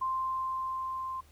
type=tone with level ramp; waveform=sine; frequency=1046.5 Hz; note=C6; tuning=in tune; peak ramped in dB=-28 to -34 dBFS; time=0.01-1.21 s; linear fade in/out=10 ms; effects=added 74 Hz sine -58 dBFS peak until 1.31 s + pink hiss -63 dBFS RMS until 1.31 s